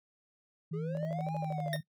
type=tone with pitch glide; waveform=sine; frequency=161 to 154.26 Hz; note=E3 to D#3; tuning=-41 to -15 cents; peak=-34 dBFS; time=0.71-1.81 s; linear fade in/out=10 ms; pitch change=-74 cents; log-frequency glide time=1.16-1.69 s
type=linear two-way sweep; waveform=triangle; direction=up then down; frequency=395 to 835 to 653 Hz; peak=-36 dBFS; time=0.73-1.77 s; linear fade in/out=10 ms; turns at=1.35 s
type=tone bursts; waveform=sine; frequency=587.3 Hz; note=D5; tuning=in tune; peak=-36 dBFS; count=11; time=0.95-1.761 s; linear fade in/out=0 ms; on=21 ms; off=58 ms
type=tone with exponential decay; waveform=25% pulse; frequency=1836 Hz; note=A#6; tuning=27 cents flat; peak=-27 dBFS; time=1.73-1.83 s; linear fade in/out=1 ms; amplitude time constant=21 ms
effects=noise-tail reverb RT60 0.1 s tail -19 dB re dry